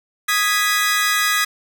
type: chord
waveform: sawtooth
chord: G# minor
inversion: second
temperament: equal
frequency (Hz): 1244.5 / 1661.2 / 1975.5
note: D#6 / G#6 / B6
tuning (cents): 0 / 0 / 0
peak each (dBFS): -17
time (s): 0.28-1.45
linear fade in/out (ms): 10
effects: none